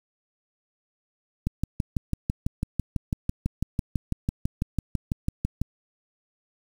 click train, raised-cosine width 5 ms, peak -12 dBFS, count 26, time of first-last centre 1.47-5.616 s, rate 6.03 Hz, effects 7-bit

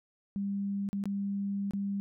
sine tone with dropouts, 199.3 Hz, G3, 29 cents sharp, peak -30 dBFS, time 0.36-2 s, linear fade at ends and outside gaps 0 ms, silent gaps 0.889-0.93 / 1.039-1.056 / 1.709-1.735 s, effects none

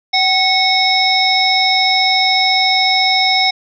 harmonic tone with a mistuned harmonic, 758 Hz, F#5, 42 cents sharp, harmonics 1 / 3 / 5 / 7, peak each -16 / -16 / -16 / -16 dBFS, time 0.13-3.51 s, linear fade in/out 10 ms, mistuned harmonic 3, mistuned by -62 cents, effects none

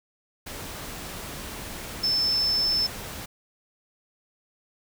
sine tone in noise, 5274 Hz, E8, in tune, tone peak -21 dBFS, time 2.03-2.87 s, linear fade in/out 10 ms, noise pink, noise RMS -37 dBFS, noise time 0.46-3.26 s, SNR +13 dB, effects none

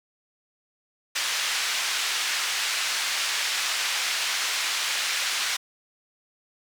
pink band-pass noise, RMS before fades -27 dBFS, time 1.15-5.57 s, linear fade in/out 10 ms, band 1800 to 6700 Hz, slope 12 dB/octave, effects none

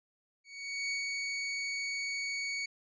sawtooth tone with ADSR envelope, 2237 Hz, C#7, 15 cents sharp, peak -28 dBFS, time 0.44-2.66 s, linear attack 470 ms, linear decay 110 ms, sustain -2 dB, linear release 8 ms, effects resampled to 16000 Hz

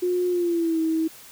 sine tone with pitch glide, 358.7 to 321.4 Hz, F4 to E4, +46 to -44 cents, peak -20 dBFS, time 0.02-1.08 s, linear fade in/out 10 ms, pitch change -190 cents, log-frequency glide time 0.29-0.8 s, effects white hiss -46 dBFS RMS until 1.31 s

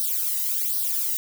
violet noise with flanger, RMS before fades -25 dBFS, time 0-1.17 s, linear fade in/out 0 ms, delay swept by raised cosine 0.2 to 1.05 ms, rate 1.3 Hz, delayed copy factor +0.85, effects none

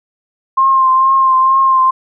sine tone with vibrato, 1058 Hz, C6, 19 cents sharp, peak -7 dBFS, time 0.57-1.91 s, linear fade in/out 10 ms, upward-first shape triangle, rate 2.2 Hz, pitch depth 30 cents each way, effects none

